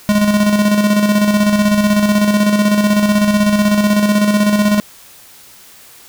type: tone with tremolo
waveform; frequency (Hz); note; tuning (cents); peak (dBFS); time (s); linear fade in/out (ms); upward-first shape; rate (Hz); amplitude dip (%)
square; 207.7; G#3; 0; -9; 0.09-4.8; 0; square; 16; 45
effects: white hiss -41 dBFS RMS until 6.08 s